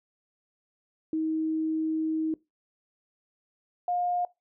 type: tone pair in turn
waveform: sine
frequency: 316.7 / 711 Hz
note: D#4 / F5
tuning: +31 / +31 cents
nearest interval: octave + major second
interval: 1400 cents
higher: second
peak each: -25 dBFS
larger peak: neither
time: 1.13-2.34 / 3.88-4.25 s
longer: first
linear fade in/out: 2 ms
effects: noise-tail reverb RT60 0.2 s tail -20 dB re dry